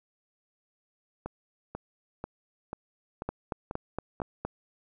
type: two click trains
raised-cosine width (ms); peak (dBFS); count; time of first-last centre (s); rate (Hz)
1; -21 / -17; 7 / 6; 1.26-4.201 / 3.29-4.45; 2.04 / 4.31
effects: none